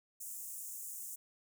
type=high-pass noise; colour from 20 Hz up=pink; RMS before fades=-45 dBFS; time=0.2-1.16 s; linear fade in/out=10 ms; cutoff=6800 Hz; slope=48 dB/octave; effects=none